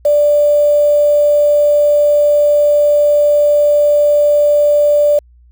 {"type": "tone with quantisation", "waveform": "sine", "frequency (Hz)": 588, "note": "D5", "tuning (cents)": 2, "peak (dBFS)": -7, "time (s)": [0.05, 5.19], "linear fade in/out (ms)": 5, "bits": 5, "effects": ["added 60 Hz sine -42 dBFS peak until 5.51 s"]}